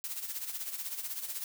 blue noise with tremolo, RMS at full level -36 dBFS, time 0.04-1.44 s, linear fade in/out 0 ms, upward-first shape sine, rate 16 Hz, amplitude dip 65%, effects none

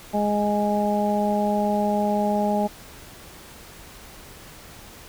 harmonic tone, 207.2 Hz, G#3, 4 cents flat, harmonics 1 / 2 / 3 / 4, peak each -23 / -29 / -25 / -25 dBFS, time 0.13-2.68 s, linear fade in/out 20 ms, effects pink hiss -44 dBFS RMS until 5.08 s

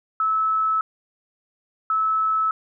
sine tone pair in turn, 1302 / 1302 Hz, E6 / E6, -22 / -22 cents, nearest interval unison, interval 0 cents, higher neither, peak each -18 dBFS, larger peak neither, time 0.2-0.81 / 1.9-2.51 s, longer neither, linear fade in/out 2 ms, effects none

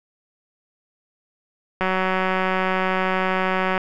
click train, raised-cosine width 0.5 ms, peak -7 dBFS, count 369, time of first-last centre 1.81-3.778 s, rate 187 Hz, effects none

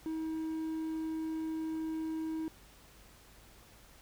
triangle tone, 318.6 Hz, D#4, 41 cents sharp, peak -32 dBFS, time 0.06-2.48 s, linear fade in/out 0 ms, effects added 50 Hz sine -63 dBFS peak until 4.01 s + pink hiss -59 dBFS RMS until 4.01 s

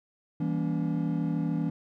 triangle chord, E diminished seventh, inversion none, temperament just, 164.81 / 197.78 / 237.3 / 284.8 Hz, E3 / G3 / Bb3 / Db4, 0 / +16 / +31 / +47 cents, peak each -27 / -33 / -32 / -30 dBFS, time 0.4-1.7 s, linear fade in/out 5 ms, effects none

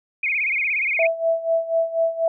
sine tone with vibrato, 2303 Hz, D7, 34 cents flat, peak -19 dBFS, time 0.23-1.07 s, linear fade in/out 5 ms, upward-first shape sine, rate 17 Hz, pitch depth 160 cents each way
sine tone with tremolo, 659.3 Hz, E5, in tune, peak -15 dBFS, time 0.99-2.28 s, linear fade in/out 2 ms, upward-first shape sine, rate 4.1 Hz, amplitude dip 80%
effects none

